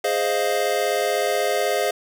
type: chord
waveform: square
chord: F minor seventh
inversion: first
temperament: equal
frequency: 415.3 / 523.3 / 622.3 / 698.5 Hz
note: Ab4 / C5 / Eb5 / F5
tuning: 0 / 0 / 0 / 0 cents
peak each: -26 dBFS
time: 0.04-1.91 s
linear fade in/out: 5 ms
effects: none